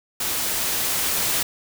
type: noise with level ramp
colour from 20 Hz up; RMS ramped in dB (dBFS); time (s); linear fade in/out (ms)
white; -25 to -22; 0.2-1.43; 5
effects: none